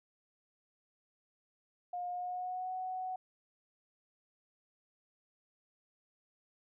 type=tone with pitch glide; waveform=sine; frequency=713 to 743.3 Hz; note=F5 to F#5; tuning=+36 to +8 cents; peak=-36 dBFS; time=1.93-3.16 s; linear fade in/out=5 ms; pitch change=+72 cents; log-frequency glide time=2.09-2.72 s; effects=none